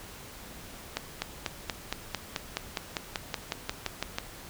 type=accelerating click train; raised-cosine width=0.2 ms; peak=-12 dBFS; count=17; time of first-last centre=0.97-4.185 s; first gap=250 ms; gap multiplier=0.97; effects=pink hiss -46 dBFS RMS until 4.49 s